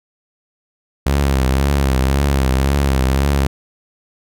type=tone with vibrato; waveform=sawtooth; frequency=67.8 Hz; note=C#2; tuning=38 cents flat; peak=-9 dBFS; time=1.06-3.47 s; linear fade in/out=5 ms; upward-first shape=triangle; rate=1.9 Hz; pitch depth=89 cents each way; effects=none